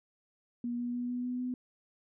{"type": "tone with pitch steps", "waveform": "sine", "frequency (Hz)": [240, 242.1, 244.2, 246.3, 248.5, 250.6], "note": ["B3", "B3", "B3", "B3", "B3", "B3"], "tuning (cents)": [-49, -34, -19, -5, 11, 25], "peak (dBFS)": -32, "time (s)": [0.64, 1.54], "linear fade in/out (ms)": 2, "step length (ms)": 150, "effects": []}